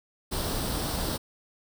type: noise with comb filter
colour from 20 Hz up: pink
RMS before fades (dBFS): -30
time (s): 0.31-1.18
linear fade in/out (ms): 20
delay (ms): 0.22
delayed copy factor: +0.55
effects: none